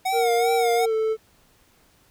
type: tone with vibrato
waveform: square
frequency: 738 Hz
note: F#5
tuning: 5 cents flat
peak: -22 dBFS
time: 0.05-0.86 s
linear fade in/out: 10 ms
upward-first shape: sine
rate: 2.6 Hz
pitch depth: 83 cents each way
type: tone with pitch glide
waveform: triangle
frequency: 466.2 to 440 Hz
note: A#4 to A4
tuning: 0 to 0 cents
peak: -18 dBFS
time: 0.12-1.17 s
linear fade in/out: 50 ms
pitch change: -100 cents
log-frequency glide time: 0.78-0.94 s
effects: pink hiss -59 dBFS RMS until 2.1 s